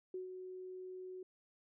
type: tone with ADSR envelope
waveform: sine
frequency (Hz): 370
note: F#4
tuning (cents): 0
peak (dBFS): -39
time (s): 0.14-1.23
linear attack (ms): 3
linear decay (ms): 130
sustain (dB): -6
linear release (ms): 4
effects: none